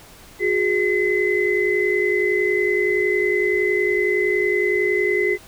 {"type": "tone cluster", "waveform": "sine", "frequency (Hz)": [364.2, 415, 2033], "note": ["F#4", "G#4", "B6"], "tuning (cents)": [-27, -1, 50], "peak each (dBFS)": -21, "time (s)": [0.39, 5.38], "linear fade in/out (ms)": 50, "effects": ["pink hiss -45 dBFS RMS until 5.47 s"]}